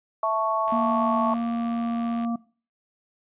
sine chord, A major, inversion second, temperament equal, 659.3 / 880 / 1108.7 Hz, E5 / A5 / C#6, 0 / 0 / 0 cents, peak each -25 / -28 / -24 dBFS, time 0.23-1.34 s, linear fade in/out 2 ms
click train, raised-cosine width 0.3 ms, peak -27 dBFS, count 131, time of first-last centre 0.68-2.248 s, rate 82.9 Hz
harmonic tone, 233.1 Hz, A#3, in tune, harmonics 1 / 3 / 5, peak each -24 / -34 / -38 dBFS, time 0.72-2.36 s, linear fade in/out 5 ms
effects noise-tail reverb RT60 0.4 s tail -21 dB re dry + resampled to 8000 Hz

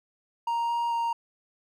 triangle tone with pitch steps, 934 / 940 / 931 Hz, A#5 / A#5 / A#5, +3 / +14 / -2 cents, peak -23 dBFS, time 0.47-1.13 s, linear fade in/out 5 ms, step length 220 ms, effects none

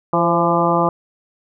harmonic tone with a mistuned harmonic, 170 Hz, F3, 46 cents flat, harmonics 1 / 2 / 3 / 4 / 5 / 6 / 7, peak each -21 / -21 / -21 / -21 / -21 / -21 / -21 dBFS, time 0.13-0.89 s, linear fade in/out 2 ms, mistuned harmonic 3, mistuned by +38 cents, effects none

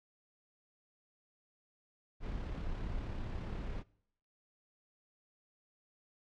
brown noise with amplitude modulation, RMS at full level -38 dBFS, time 2.2-3.84 s, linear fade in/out 50 ms, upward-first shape sine, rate 34.8 Hz, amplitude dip 30%, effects noise-tail reverb RT60 0.7 s tail -23 dB re dry + low-pass 4000 Hz 12 dB/octave

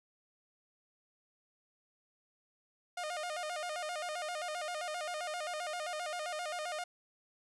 sawtooth tone with vibrato, 660 Hz, E5, 2 cents sharp, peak -33 dBFS, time 2.97-6.84 s, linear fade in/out 5 ms, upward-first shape square, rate 7.6 Hz, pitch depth 130 cents each way, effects resampled to 24000 Hz

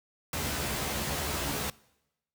pink noise with comb filter, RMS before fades -32 dBFS, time 0.33-1.7 s, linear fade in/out 2 ms, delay 14 ms, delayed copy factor +0.9, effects noise-tail reverb RT60 0.9 s tail -23 dB re dry + high-pass 60 Hz 12 dB/octave

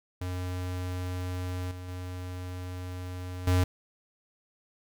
square tone with level steps, 90.7 Hz, F#2, 34 cents flat, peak -32 / -39 / -36 / -22 dBFS, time 0.21-3.64 s, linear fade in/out 5 ms, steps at 1.71 / 1.88 / 3.47 s, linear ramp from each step 5 ms, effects none

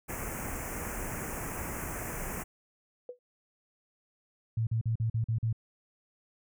pink band-stop noise, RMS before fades -37 dBFS, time 0.08-2.44 s, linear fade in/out 20 ms, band 2500 to 6200 Hz, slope 48 dB/octave
sine tone with exponential decay, 493.9 Hz, B4, in tune, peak -34 dBFS, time 3.09-3.19 s, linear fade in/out 2 ms, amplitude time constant 21 ms
sine tone bursts, 112.9 Hz, A2, 45 cents sharp, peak -26 dBFS, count 7, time 4.57-5.528 s, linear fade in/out 5 ms, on 100 ms, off 43 ms
effects none

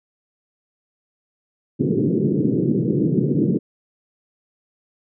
pink band-pass noise, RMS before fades -19 dBFS, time 1.79-3.59 s, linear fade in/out 20 ms, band 130 to 420 Hz, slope 48 dB/octave, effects none

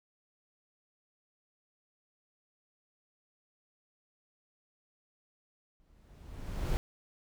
brown noise with exponential growth, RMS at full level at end -28 dBFS, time 5.8-6.77 s, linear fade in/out 0 ms, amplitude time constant 210 ms, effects none

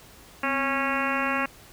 harmonic tone with a mistuned harmonic, 274.6 Hz, C#4, 16 cents flat, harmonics 1 / 2 / 3 / 4 / 5 / 6 / 7 / 8 / 9 / 10, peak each -31 / -33 / -34 / -30 / -32 / -32 / -34 / -35 / -35 / -34 dBFS, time 0.43-1.46 s, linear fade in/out 5 ms, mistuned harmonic 1, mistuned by -88 cents, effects pink hiss -50 dBFS RMS until 1.72 s

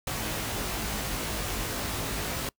pink noise with comb filter, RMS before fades -32 dBFS, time 0.07-2.49 s, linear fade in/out 2 ms, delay 19 ms, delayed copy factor +0.85, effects noise-tail reverb RT60 0.1 s tail -24 dB re dry

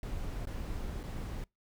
brown noise with dropouts, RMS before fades -38 dBFS, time 0.03-1.44 s, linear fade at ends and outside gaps 1 ms, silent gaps 0.454-0.471 / 1.032-1.037 s, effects noise-tail reverb RT60 0.2 s tail -25 dB re dry

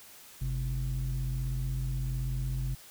sine tone pair together, 48.69 / 130 Hz, G1 / C3, -11 / -11 cents, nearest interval octave + perfect fourth, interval 1700 cents, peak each -30 / -30 dBFS, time 0.41-2.75 s, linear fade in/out 10 ms, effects tanh soft clip ceiling -26 dBFS + white hiss -52 dBFS RMS until 2.9 s

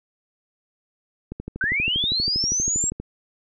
click train, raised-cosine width 3 ms, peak -18 dBFS, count 22, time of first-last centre 1.32-3 s, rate 12.5 Hz
sine linear sweep, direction up, 1480 to 7670 Hz, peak -20 dBFS, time 1.61-2.9 s, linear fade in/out 2 ms
effects none

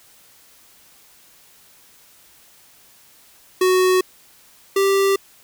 square tone pair in turn, 370 / 392 Hz, F#4 / G4, 0 / 0 cents, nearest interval minor second, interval 100 cents, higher second, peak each -14 / -15 dBFS, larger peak first, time 3.61-4.01 / 4.76-5.16 s, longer neither, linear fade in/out 5 ms, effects white hiss -51 dBFS RMS until 5.43 s

